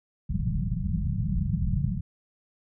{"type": "low-pass noise", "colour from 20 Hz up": "white", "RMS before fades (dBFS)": -27, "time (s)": [0.29, 2.01], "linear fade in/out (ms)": 10, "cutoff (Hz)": 200, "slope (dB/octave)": 96, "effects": []}